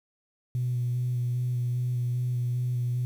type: tone with vibrato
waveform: sine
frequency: 123 Hz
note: B2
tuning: 7 cents flat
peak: -24 dBFS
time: 0.55-3.05 s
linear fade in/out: 0 ms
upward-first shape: square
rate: 2.5 Hz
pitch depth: 14 cents each way
effects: tanh soft clip ceiling -21 dBFS + 9-bit